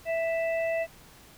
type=harmonic tone; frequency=659.3 Hz; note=E5; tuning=in tune; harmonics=1 / 3 / 4; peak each=-26 / -36 / -38 dBFS; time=0.05-0.87 s; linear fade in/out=50 ms; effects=pink hiss -53 dBFS RMS until 1.37 s